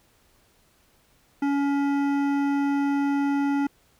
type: tone with hard clipping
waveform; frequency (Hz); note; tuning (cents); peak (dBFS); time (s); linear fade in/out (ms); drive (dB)
sine; 281.6; C#4; +27; -23; 1.42-3.67; 5; 13
effects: pink hiss -62 dBFS RMS until 3.99 s